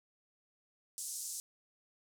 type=band-pass noise; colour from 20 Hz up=white; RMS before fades=-42 dBFS; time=0.98-1.4 s; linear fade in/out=0 ms; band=5800 to 10000 Hz; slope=24 dB/octave; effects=none